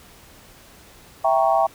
sine chord, E diminished seventh, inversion none, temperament equal, 659.3 / 784 / 932.3 / 1108.7 Hz, E5 / G5 / Bb5 / Db6, 0 / 0 / 0 / 0 cents, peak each -19 / -19 / -24 / -24 dBFS, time 1.24-1.67 s, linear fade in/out 10 ms, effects pink hiss -48 dBFS RMS until 1.74 s

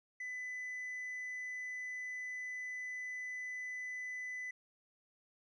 triangle tone with hard clipping, 2002 Hz, B6, 23 cents sharp, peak -39 dBFS, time 0.2-4.51 s, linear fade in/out 5 ms, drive 1 dB, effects none

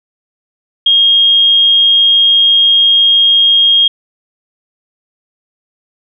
sine tone, 3247 Hz, G#7, 40 cents flat, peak -5 dBFS, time 0.86-3.88 s, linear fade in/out 5 ms, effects none

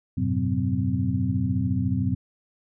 sine tone cluster, 92.2 / 106.4 / 125.8 / 186.2 / 257 Hz, F#2 / G#2 / B2 / F#3 / C4, -6 / +42 / +32 / +11 / -31 cents, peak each -28 dBFS, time 0.17-2.15 s, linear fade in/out 10 ms, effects none

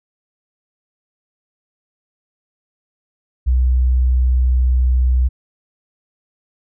sine tone, 62.9 Hz, B1, 32 cents sharp, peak -11 dBFS, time 3.46-5.29 s, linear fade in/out 20 ms, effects none

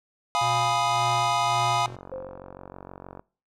square chord, F half-diminished seventh, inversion none, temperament equal, 698.5 / 830.6 / 987.8 / 1244.5 Hz, F5 / Ab5 / Cb6 / Eb6, 0 / 0 / 0 / 0 cents, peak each -28 dBFS, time 0.35-1.86 s, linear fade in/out 0 ms
square tone with tremolo, 121.2 Hz, B2, 32 cents flat, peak -31 dBFS, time 0.41-1.96 s, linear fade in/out 5 ms, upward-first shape sine, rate 1.8 Hz, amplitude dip 65%
click train, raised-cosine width 1 ms, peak -26 dBFS, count 62, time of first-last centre 1.88-3.195 s, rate 46.4 Hz
sine tone with exponential decay, 523.3 Hz, C5, in tune, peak -30 dBFS, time 2.12-2.77 s, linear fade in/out 5 ms, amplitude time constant 140 ms
effects noise-tail reverb RT60 0.4 s tail -24 dB re dry + low-pass 7000 Hz 12 dB/octave

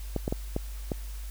clicks, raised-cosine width 2 ms, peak -15 dBFS, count 5, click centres 0.163 / 0.279 / 0.325 / 0.564 / 0.918 s, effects added 50 Hz sine -35 dBFS peak until 1.3 s + white hiss -50 dBFS RMS until 1.3 s

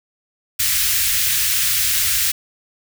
white band-stop noise, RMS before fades -18 dBFS, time 0.59-2.32 s, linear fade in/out 10 ms, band 120 to 1600 Hz, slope 24 dB/octave, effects none

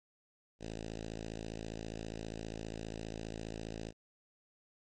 5% pulse tone with notch filter, 54.9 Hz, A1, 3 cents flat, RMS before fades -43 dBFS, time 0.59-3.93 s, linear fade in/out 50 ms, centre 1200 Hz, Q 0.68, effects MP3 32 kbps

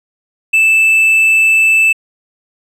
triangle tone, 2637 Hz, E7, in tune, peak -5 dBFS, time 0.53-1.93 s, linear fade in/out 10 ms, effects resampled to 32000 Hz

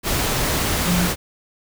sine tone in noise, 176.5 Hz, F3, 19 cents sharp, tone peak -17 dBFS, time 0.85-1.09 s, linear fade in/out 50 ms, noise pink, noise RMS -21 dBFS, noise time 0.03-1.16 s, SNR +1 dB, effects none

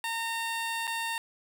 15% pulse tone with dropouts, 915 Hz, A#5, 32 cents flat, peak -24 dBFS, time 0.04-1.18 s, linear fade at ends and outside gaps 1 ms, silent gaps 0.871-0.876 s, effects none

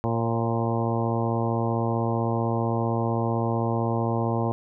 harmonic tone with a mistuned harmonic, 115.6 Hz, A#2, 14 cents flat, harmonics 1 / 2 / 3 / 4 / 5 / 6 / 7 / 8 / 9, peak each -26 / -29 / -31 / -32 / -33 / -34 / -34 / -35 / -36 dBFS, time 0.04-4.52 s, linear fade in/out 0 ms, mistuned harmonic 5, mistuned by -33 cents, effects none

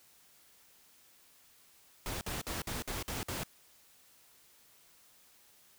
pink noise bursts, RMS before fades -38 dBFS, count 7, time 2.06-3.434 s, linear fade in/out 0 ms, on 150 ms, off 54 ms, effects white hiss -63 dBFS RMS until 5.78 s

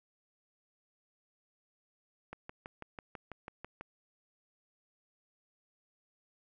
click train, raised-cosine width 0.5 ms, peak -28 dBFS, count 10, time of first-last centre 2.33-3.81 s, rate 6.08 Hz, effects none

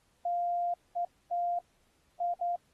sine tone bursts at uneven times, 698.5 Hz, F5, in tune, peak -28 dBFS, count 5, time 0.25-0.74 / 0.96-1.05 / 1.31-1.59 / 2.2-2.34 / 2.41-2.56 s, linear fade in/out 5 ms, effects pink hiss -71 dBFS RMS until 2.73 s + AAC 32 kbps

